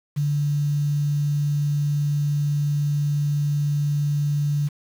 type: tone with quantisation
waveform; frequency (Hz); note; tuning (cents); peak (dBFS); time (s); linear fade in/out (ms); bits
sine; 145.7; D3; -13; -19; 0.16-4.69; 20; 7
effects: none